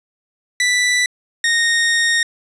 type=tone pair in turn; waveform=sawtooth; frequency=1975.5 / 1854.1 Hz; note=B6 / A#6; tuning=0 / -10 cents; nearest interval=minor second; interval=110 cents; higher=first; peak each=-10 / -10 dBFS; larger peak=neither; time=0.6-1.06 / 1.44-2.23 s; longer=second; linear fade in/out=2 ms; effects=resampled to 22050 Hz + 8-bit